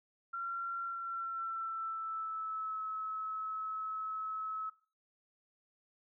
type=tone with pitch glide; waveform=sine; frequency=1370 to 1293.1 Hz; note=F6 to E6; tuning=-34 to -34 cents; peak=-36 dBFS; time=0.33-4.7 s; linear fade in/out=10 ms; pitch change=-100 cents; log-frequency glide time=0.81-2.81 s; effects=noise-tail reverb RT60 0.4 s tail -17 dB re dry